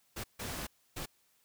pink noise bursts at uneven times, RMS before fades -40 dBFS, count 3, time 0.16-0.24 / 0.39-0.67 / 0.96-1.06 s, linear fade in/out 10 ms, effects white hiss -71 dBFS RMS until 1.44 s

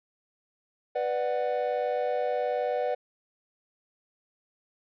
triangle chord, B minor, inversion none, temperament just, 493.9 / 592.7 / 740.8 Hz, B4 / D5 / F#5, 0 / +16 / +2 cents, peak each -27 / -28 / -29 dBFS, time 0.95-2.95 s, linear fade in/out 10 ms, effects tanh soft clip ceiling -15 dBFS + resampled to 11025 Hz

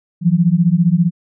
sine beating tone pair, 164.81 / 179.81 Hz, E3 / F#3, 0 / -49 cents, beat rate 15 Hz, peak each -13 dBFS, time 0.21-1.11 s, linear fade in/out 50 ms, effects none

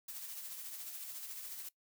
blue noise with tremolo, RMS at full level -44 dBFS, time 0.08-1.69 s, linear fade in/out 5 ms, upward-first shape triangle, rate 14 Hz, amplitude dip 45%, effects noise-tail reverb RT60 0.1 s tail -20 dB re dry

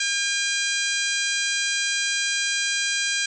harmonic tone with a mistuned harmonic, 805 Hz, G5, 46 cents sharp, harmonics 2 / 3 / 4 / 5 / 6 / 7 / 8 / 9 / 10, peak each -27 / -29 / -30 / -31 / -32 / -32 / -33 / -34 / -34 dBFS, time 0-3.26 s, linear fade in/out 5 ms, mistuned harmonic 7, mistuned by +42 cents, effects none

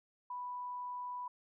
sine tone, 987.8 Hz, B5, in tune, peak -39 dBFS, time 0.3-1.28 s, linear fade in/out 5 ms, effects none

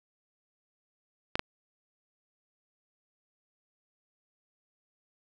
clicks, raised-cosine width 0.3 ms, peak -12 dBFS, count 2, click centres 1.355 / 1.394 s, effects none

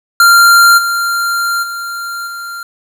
square tone with level steps, 1388 Hz, F6, 11 cents flat, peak -4 / -13 / -20 / -23 dBFS, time 0.2-2.63 s, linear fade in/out 2 ms, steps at 0.77 / 1.62 / 2.26 s, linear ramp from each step 20 ms, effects 7-bit

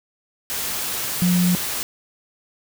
sine tone in noise, 178.1 Hz, F3, 34 cents sharp, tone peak -15 dBFS, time 1.22-1.55 s, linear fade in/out 0 ms, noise white, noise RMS -26 dBFS, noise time 0.5-1.83 s, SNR +8 dB, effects none

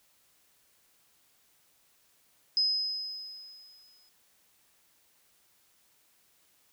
sine tone with exponential decay, 5060 Hz, D#8, 28 cents sharp, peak -22 dBFS, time 2.57-4.09 s, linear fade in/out 1 ms, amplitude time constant 330 ms, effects white hiss -67 dBFS RMS until 6.72 s

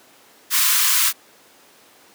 white high-pass noise, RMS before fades -17 dBFS, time 0.5-1.13 s, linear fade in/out 50 ms, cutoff 960 Hz, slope 96 dB/octave, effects pink hiss -50 dBFS RMS until 2.14 s + high-pass 300 Hz 12 dB/octave

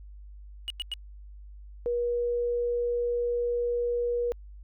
triangle tone bursts, 2902 Hz, F#7, 34 cents flat, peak -28 dBFS, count 3, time 0.68-0.938 s, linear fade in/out 0 ms, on 22 ms, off 96 ms
sine tone, 480 Hz, B4, 49 cents flat, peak -25 dBFS, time 1.86-4.32 s, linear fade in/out 0 ms
effects added 50 Hz sine -43 dBFS peak until 4.63 s

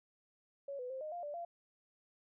sine tone with pitch steps, 558 / 498.5 / 526 / 615 / 699 / 586 / 687 Hz, C#5 / B4 / C5 / D#5 / F5 / D5 / F5, +11 / +16 / +9 / -20 / +1 / -4 / -29 cents, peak -40 dBFS, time 0.68-1.45 s, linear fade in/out 5 ms, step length 110 ms, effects none

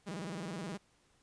sawtooth tone with vibrato, 181 Hz, F#3, 38 cents flat, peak -35 dBFS, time 0.06-0.78 s, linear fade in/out 20 ms, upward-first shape square, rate 19 Hz, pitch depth 200 cents each way, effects pink hiss -70 dBFS RMS until 1.22 s + resampled to 22050 Hz

